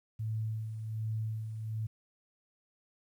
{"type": "tone with tremolo", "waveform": "sine", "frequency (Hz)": 110, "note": "A2", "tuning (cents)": 0, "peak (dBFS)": -31, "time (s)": [0.19, 1.87], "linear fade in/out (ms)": 10, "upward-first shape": "sine", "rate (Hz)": 1.3, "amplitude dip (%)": 50, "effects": ["11-bit"]}